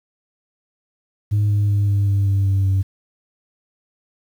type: tone with pitch steps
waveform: sine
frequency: 103.83 / 102.7 / 101.58 / 100.47 / 99.37 / 98.29 / 97.21 / 96.15 Hz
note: G#2 / G#2 / G#2 / G2 / G2 / G2 / G2 / G2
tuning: 0 / -19 / -38 / +43 / +24 / +5 / -14 / -33 cents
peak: -12 dBFS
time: 1.31-2.83 s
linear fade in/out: 20 ms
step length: 190 ms
effects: tanh soft clip ceiling -13 dBFS + 8-bit